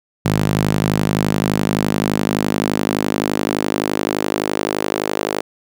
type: tone with high-pass filter sweep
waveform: sawtooth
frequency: 51.7 Hz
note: G#1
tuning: 7 cents flat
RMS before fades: -19 dBFS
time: 0.25-5.41 s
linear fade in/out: 5 ms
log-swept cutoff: 140 to 410 Hz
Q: 1.7
effects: none